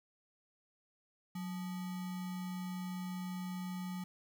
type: tone with sample-and-hold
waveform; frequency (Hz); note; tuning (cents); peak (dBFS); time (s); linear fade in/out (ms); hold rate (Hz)
sine; 182.7; F#3; -22; -38; 1.35-4.04; 5; 1050
effects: none